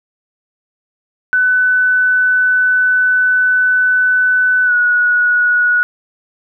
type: tone with pitch glide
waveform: sine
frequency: 1500 to 1460.7 Hz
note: F#6 to F#6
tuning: +23 to -23 cents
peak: -9 dBFS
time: 1.33-5.83 s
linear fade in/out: 0 ms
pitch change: -46 cents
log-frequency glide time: 4.65-4.73 s
effects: none